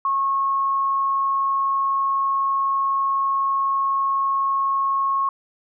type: tone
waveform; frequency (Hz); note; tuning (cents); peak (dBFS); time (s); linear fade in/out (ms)
sine; 1092; C#6; -26; -18; 0.05-5.29; 2
effects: none